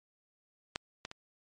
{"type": "clicks", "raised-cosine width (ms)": 0.2, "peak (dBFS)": [-15, -21, -26], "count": 3, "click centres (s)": [0.759, 1.051, 1.114], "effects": ["MP3 48 kbps"]}